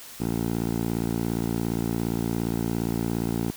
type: tone with band-pass filter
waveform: 10% pulse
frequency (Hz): 57.3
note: A#1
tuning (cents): -29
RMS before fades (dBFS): -27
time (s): 0.2-3.51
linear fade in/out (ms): 5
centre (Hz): 260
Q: 0.67
effects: white hiss -43 dBFS RMS until 3.56 s